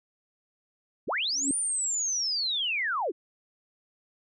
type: linear two-way sweep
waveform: sine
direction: up then down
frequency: 80.8 to 9397 to 275 Hz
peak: -26 dBFS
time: 1.07-3.12 s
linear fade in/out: 20 ms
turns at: 1.56 s
type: tone with exponential growth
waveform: sine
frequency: 277.2 Hz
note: C#4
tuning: in tune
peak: -22 dBFS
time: 1.32-1.51 s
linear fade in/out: 2 ms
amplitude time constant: 41 ms
effects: none